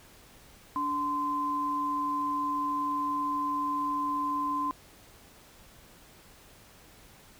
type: tone pair together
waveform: sine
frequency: 289.9 / 1033.1 Hz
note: D4 / C6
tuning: -22 / -22 cents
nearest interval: octave + minor seventh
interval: 2200 cents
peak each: -35 / -28 dBFS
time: 0.76-4.71 s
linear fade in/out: 0 ms
effects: pink hiss -55 dBFS RMS until 7.39 s